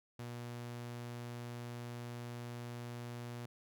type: tone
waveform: sawtooth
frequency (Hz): 120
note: B2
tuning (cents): -49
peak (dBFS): -39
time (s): 0.19-3.46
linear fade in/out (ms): 5
effects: none